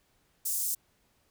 pink high-pass noise, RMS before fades -31 dBFS, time 0.45-0.75 s, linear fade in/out 10 ms, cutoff 7100 Hz, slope 24 dB/octave, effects pink hiss -70 dBFS RMS until 1.3 s

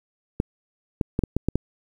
clicks, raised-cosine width 3 ms, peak -8 dBFS, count 7, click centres 0.401 / 1.012 / 1.191 / 1.237 / 1.366 / 1.486 / 1.556 s, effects 8-bit

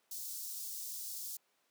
white high-pass noise, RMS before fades -43 dBFS, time 0.11-1.37 s, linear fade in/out 5 ms, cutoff 4700 Hz, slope 24 dB/octave, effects pink hiss -75 dBFS RMS until 1.7 s + high-pass 400 Hz 12 dB/octave

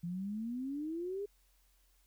sine exponential sweep, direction up, 167.7 to 415.3 Hz, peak -36 dBFS, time 0.03-1.26 s, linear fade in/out 10 ms, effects added 44 Hz sine -68 dBFS peak until 2.06 s + white hiss -73 dBFS RMS until 2.06 s

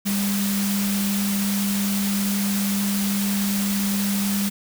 sine tone in noise, 200 Hz, G3, 35 cents sharp, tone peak -21 dBFS, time 0.05-4.5 s, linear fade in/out 20 ms, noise white, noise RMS -28 dBFS, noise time 0.05-4.5 s, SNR +4 dB, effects none

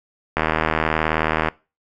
click train, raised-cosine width 0.5 ms, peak -3 dBFS, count 89, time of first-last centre 0.37-1.485 s, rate 78.9 Hz, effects noise-tail reverb RT60 0.3 s tail -22 dB re dry

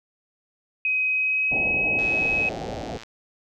sine tone with pitch glide, 2526 to 2551 Hz, D#7 to D#7, +26 to +43 cents, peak -20 dBFS, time 0.85-2.49 s, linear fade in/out 2 ms, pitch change +17 cents, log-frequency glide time 1.09-1.62 s
white low-pass noise, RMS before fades -32 dBFS, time 1.51-2.98 s, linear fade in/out 10 ms, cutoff 830 Hz, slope 96 dB/octave
click train, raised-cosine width 0.2 ms, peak -23 dBFS, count 119, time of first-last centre 1.99-3.034 s, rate 113 Hz
effects none

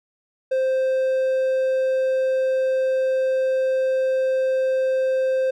triangle tone, 523.3 Hz, C5, in tune, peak -16 dBFS, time 0.51-5.51 s, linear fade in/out 10 ms, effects none

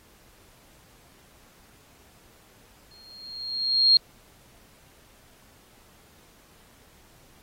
sine tone with exponential growth, 4241 Hz, C8, 23 cents sharp, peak -12 dBFS, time 2.91-3.97 s, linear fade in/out 2 ms, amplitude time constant 230 ms, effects pink hiss -57 dBFS RMS until 7.42 s + AAC 48 kbps

